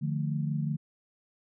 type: chord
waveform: sine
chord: D minor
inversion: none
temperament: equal with one note detuned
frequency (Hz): 149.05 / 174.61 / 220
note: D3 / F3 / A3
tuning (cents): +26 / 0 / 0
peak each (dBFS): -29 / -35 / -35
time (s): 0.01-0.77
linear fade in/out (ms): 20
effects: none